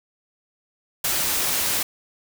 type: noise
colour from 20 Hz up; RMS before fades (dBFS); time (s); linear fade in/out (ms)
white; -23; 1.04-1.83; 5
effects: none

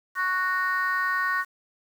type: chord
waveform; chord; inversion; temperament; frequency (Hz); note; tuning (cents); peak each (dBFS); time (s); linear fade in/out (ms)
sine; F# major; second; just; 1110 / 1480 / 1850; C#6 / F#6 / A#6; +2 / 0 / -14; -26; 0.15-1.45; 50
effects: tanh soft clip ceiling -16 dBFS + 8-bit

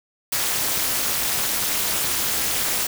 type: noise with amplitude modulation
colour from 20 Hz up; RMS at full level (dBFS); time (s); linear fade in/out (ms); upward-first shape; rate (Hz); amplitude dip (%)
white; -19; 0.32-2.87; 5; sine; 262; 90
effects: none

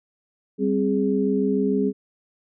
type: tone cluster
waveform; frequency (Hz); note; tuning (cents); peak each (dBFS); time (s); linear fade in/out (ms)
sine; 196.5 / 263.2 / 414; G3 / C4 / G#4; +4 / +10 / -5; -23; 0.58-1.93; 50
effects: none

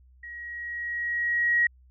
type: tone with level ramp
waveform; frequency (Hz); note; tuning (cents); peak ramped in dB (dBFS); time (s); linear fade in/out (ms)
sine; 1900; A#6; +33; -38 to -18; 0.23-1.67; 5
effects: added 63 Hz sine -53 dBFS peak until 1.9 s

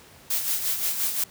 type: noise with tremolo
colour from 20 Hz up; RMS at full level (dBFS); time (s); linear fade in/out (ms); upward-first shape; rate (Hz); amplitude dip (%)
blue; -24; 0.3-1.24; 5; sine; 5.7; 55
effects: pink hiss -50 dBFS RMS until 1.3 s + high-pass 80 Hz 12 dB/octave

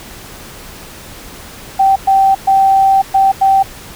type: tone bursts at uneven times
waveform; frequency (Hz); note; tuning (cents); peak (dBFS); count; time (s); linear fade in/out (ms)
sine; 777; G5; -16; -6; 5; 1.79-1.96 / 2.07-2.35 / 2.47-3.02 / 3.14-3.32 / 3.41-3.63; 10
effects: pink hiss -33 dBFS RMS until 3.95 s

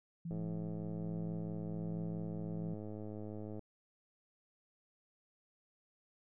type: tone with tremolo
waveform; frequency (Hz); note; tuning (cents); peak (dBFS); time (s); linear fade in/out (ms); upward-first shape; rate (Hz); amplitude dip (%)
sine; 167.5; E3; +28; -38; 0.25-2.74; 5; sine; 1.3; 30
type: click train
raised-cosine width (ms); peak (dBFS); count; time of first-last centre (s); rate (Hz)
2; -33; 349; 0.31-3.593; 106
effects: none

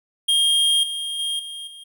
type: tone with level steps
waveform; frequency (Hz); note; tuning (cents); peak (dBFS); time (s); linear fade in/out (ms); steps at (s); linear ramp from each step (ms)
square; 3227; G7; +50; -16 / -26 / -23 / -32 / -39; 0.28-1.84; 10; 0.83 / 1.19 / 1.39 / 1.67; 5
effects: none

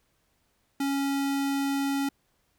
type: tone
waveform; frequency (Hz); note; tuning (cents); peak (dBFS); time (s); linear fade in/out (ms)
square; 277.2; C#4; 0; -26; 0.8-2.09; 5
effects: pink hiss -71 dBFS RMS until 2.58 s

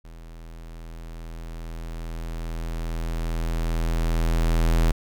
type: tone with level ramp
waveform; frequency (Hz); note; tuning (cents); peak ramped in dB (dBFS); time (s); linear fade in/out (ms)
square; 41.2; E1; 0; -41 to -17; 0.04-4.92; 10
effects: none

